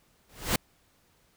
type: noise with exponential growth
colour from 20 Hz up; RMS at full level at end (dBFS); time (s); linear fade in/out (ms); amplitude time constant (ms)
pink; -21; 0.29-0.56; 5; 57
effects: pink hiss -66 dBFS RMS until 1.36 s